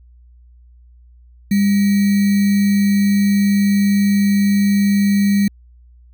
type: tone with sample-and-hold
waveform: sine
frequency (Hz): 200.7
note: G3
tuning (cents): +41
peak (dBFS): -11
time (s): 1.51-5.48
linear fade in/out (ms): 5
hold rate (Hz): 2100
effects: added 60 Hz sine -43 dBFS peak until 6.13 s